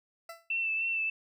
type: tone with exponential decay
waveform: 20% pulse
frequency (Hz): 669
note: E5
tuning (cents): +25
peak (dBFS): -34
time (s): 0.29-0.5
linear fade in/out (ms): 5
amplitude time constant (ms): 44
type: tone with vibrato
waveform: sine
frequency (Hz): 2668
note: E7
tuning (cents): +20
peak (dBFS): -28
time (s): 0.5-1.1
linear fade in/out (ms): 5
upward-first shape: sine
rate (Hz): 3.3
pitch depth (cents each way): 27
effects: none